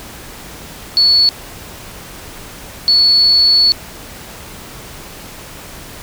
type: tone bursts at uneven times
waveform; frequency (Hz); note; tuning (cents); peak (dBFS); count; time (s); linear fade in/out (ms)
sine; 4419; C#8; -6; -7; 2; 0.97-1.29 / 2.88-3.72; 0
effects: pink hiss -33 dBFS RMS until 6.02 s